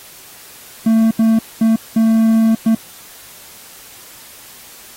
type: tone bursts at uneven times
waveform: triangle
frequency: 223.7 Hz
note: A3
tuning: 29 cents sharp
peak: -7 dBFS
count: 5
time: 0.86-1.11 / 1.19-1.39 / 1.61-1.76 / 1.96-2.55 / 2.66-2.75 s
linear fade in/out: 5 ms
effects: white hiss -39 dBFS RMS until 4.96 s + AAC 48 kbps